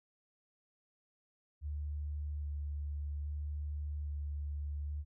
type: tone with vibrato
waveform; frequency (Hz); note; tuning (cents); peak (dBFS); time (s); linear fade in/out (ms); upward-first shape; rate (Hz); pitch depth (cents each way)
sine; 73.42; D2; 0; -36; 1.61-5.05; 50; square; 0.61; 11
effects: none